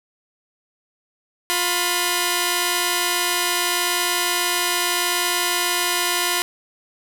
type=tone pair together; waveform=5% pulse; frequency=353.6 / 1000 Hz; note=F4 / B5; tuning=+22 / +21 cents; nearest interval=octave + tritone; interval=1799 cents; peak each=-10 dBFS; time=1.5-6.42 s; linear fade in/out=0 ms; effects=7-bit